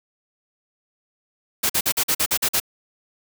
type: noise bursts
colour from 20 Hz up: white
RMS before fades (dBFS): -20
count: 9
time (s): 1.63-2.601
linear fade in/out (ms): 10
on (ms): 67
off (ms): 46
effects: none